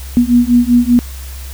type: beating tone pair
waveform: sine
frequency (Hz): 239.4 / 244.5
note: A#3 / B3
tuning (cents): +46 / -17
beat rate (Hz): 5.1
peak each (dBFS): -10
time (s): 0.17-0.99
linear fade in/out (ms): 0
effects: added 66 Hz sine -25 dBFS peak until 1.53 s + white hiss -35 dBFS RMS until 1.53 s